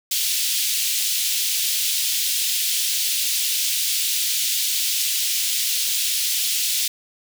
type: high-pass noise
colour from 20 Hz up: pink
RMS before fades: -22 dBFS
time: 0.11-6.88 s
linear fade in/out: 5 ms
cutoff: 3000 Hz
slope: 24 dB/octave
effects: none